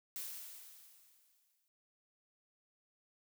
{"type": "noise with exponential decay", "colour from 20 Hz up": "blue", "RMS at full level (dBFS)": -42, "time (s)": [0.16, 1.68], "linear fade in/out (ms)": 0, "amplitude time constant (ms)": 330, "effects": []}